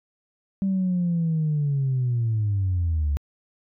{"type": "linear sweep", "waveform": "sine", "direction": "down", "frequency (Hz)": [196, 69.3], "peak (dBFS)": -19, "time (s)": [0.62, 3.17], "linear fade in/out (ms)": 0, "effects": ["tanh soft clip ceiling -17 dBFS"]}